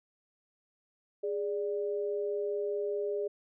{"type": "tone pair together", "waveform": "sine", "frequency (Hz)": [412.4, 587.3], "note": ["G#4", "D5"], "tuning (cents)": [-12, 0], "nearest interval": "tritone", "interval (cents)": 612, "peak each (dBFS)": [-31, -37], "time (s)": [1.23, 3.28], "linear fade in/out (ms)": 10, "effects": []}